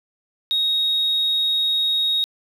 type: tone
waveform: sine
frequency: 3760 Hz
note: A#7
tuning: 14 cents sharp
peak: -16 dBFS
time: 0.51-2.24 s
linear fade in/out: 0 ms
effects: tanh soft clip ceiling -14 dBFS + 8-bit